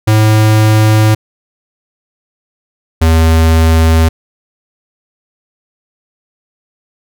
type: tone pair in turn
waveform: square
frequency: 108.3 / 81.06 Hz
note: A2 / E2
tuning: -27 / -29 cents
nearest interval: perfect fourth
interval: 502 cents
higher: first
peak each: -6 dBFS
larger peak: neither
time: 0.07-1.15 / 3.01-4.09 s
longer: neither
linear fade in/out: 10 ms
effects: none